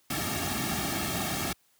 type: noise with comb filter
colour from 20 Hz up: pink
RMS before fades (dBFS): -31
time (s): 0.1-1.53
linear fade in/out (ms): 5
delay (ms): 2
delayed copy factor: -0.85
effects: white hiss -67 dBFS RMS until 1.79 s + high-pass 60 Hz 12 dB/octave